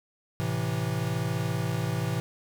square chord, A minor, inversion none, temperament equal, 110 / 130.81 / 164.81 Hz, A2 / C3 / E3, 0 / 0 / 0 cents, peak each -32 dBFS, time 0.4-2.2 s, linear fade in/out 0 ms, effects none

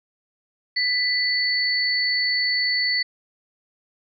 sine tone pair together, 1989 / 4465 Hz, B6 / C#8, +12 / +12 cents, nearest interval octave + major second, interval 1400 cents, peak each -22 dBFS, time 0.76-3.03 s, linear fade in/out 10 ms, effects none

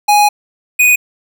square tone pair in turn, 830 / 2482 Hz, G#5 / D#7, -1 / -5 cents, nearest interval octave + perfect fifth, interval 1896 cents, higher second, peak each -7 dBFS, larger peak neither, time 0.08-0.29 / 0.79-0.96 s, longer first, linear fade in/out 10 ms, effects none

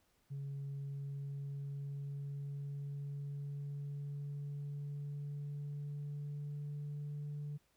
sine tone with pitch glide, 139.4 to 146.42 Hz, C#3 to D3, +10 to -5 cents, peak -38 dBFS, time 0.3-7.58 s, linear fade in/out 20 ms, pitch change +85 cents, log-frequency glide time 0.66-7.28 s, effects tanh soft clip ceiling -38 dBFS + pink hiss -75 dBFS RMS until 7.76 s

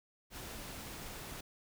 pink noise with ADSR envelope, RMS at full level -44 dBFS, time 0.3-1.41 s, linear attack 76 ms, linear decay 5 ms, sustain -2 dB, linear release 6 ms, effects none

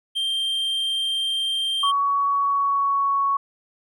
triangle tone, 3166 Hz, G7, 17 cents sharp, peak -20 dBFS, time 0.15-1.92 s, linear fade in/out 20 ms
sine tone with pitch glide, 1123 to 1110.7 Hz, C#6 to C#6, +22 to +3 cents, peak -18 dBFS, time 1.83-3.37 s, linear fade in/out 5 ms, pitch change -19 cents, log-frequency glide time 2.35-3.26 s
effects none

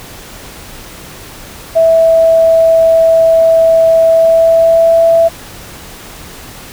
sine tone with pitch glide, 655 to 663.8 Hz, E5 to E5, -11 to +12 cents, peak -4 dBFS, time 1.75-5.29 s, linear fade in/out 20 ms, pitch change +23 cents, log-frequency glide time 4.11-5.08 s, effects pink hiss -31 dBFS RMS until 6.72 s

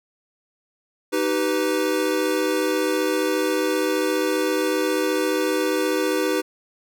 square chord, Eb augmented, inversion none, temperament equal with one note detuned, 311.1 / 385.9 / 493.9 Hz, Eb4 / G4 / B4, 0 / -27 / 0 cents, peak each -25 dBFS, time 1.12-6.42 s, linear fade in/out 20 ms, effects none

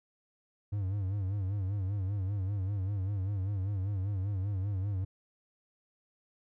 triangle tone with vibrato, 98 Hz, G2, in tune, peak -28 dBFS, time 0.72-5.05 s, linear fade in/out 10 ms, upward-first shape sine, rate 5.1 Hz, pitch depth 100 cents each way, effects none

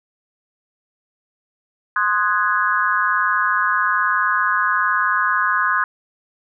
sine chord, Ab dominant seventh, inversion first, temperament equal, 1046.5 / 1244.5 / 1480 / 1661.2 Hz, C6 / Eb6 / Gb6 / Ab6, 0 / 0 / 0 / 0 cents, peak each -21 dBFS, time 1.96-5.84 s, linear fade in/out 2 ms, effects none

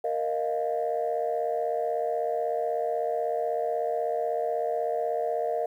sine chord, Bb suspended fourth, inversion none, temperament equal, 466.2 / 622.3 / 698.5 Hz, Bb4 / Eb5 / F5, 0 / 0 / 0 cents, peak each -29 dBFS, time 0.04-5.66 s, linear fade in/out 5 ms, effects tanh soft clip ceiling -18 dBFS + 10-bit

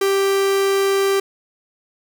45% pulse tone, 392 Hz, G4, in tune, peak -15 dBFS, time 0.01-1.2 s, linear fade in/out 5 ms, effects none

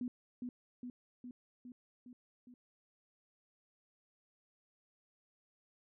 sine tone with echo, 246.9 Hz, B3, in tune, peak -36 dBFS, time 0.01-0.08 s, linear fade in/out 2 ms, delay 410 ms, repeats 6, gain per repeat -3 dB, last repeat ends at 2.54 s, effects none

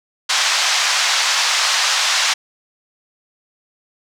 white band-pass noise, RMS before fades -17 dBFS, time 0.29-2.34 s, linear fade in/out 10 ms, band 760 to 6100 Hz, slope 24 dB/octave, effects none

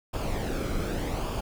brown noise with flanger, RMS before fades -30 dBFS, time 0.13-1.41 s, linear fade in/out 10 ms, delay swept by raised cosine 0.5 to 1.12 ms, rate 0.85 Hz, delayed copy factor -0.55, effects none

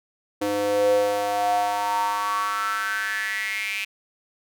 square tone with high-pass filter sweep, 102.3 Hz, G#2, 26 cents flat, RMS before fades -24 dBFS, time 0.41-3.85 s, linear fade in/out 10 ms, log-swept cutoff 390 to 2500 Hz, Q 7.5, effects none

